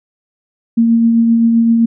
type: tone with tremolo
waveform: sine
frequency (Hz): 230.2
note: A#3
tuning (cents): -22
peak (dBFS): -6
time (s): 0.77-1.86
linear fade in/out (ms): 10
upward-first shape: triangle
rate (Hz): 7.7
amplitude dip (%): 30
effects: none